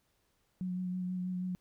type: tone with vibrato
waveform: sine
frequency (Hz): 182.3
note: F#3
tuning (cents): -25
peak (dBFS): -33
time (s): 0.61-1.55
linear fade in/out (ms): 0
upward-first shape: sine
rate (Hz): 6.2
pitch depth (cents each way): 18
effects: pink hiss -75 dBFS RMS until 1.6 s